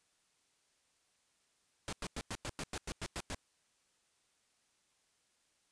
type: noise bursts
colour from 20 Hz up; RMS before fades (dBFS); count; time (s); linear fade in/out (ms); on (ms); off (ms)
pink; -40; 11; 1.88-3.346; 0; 46; 96
effects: white hiss -75 dBFS RMS until 5.71 s + resampled to 22050 Hz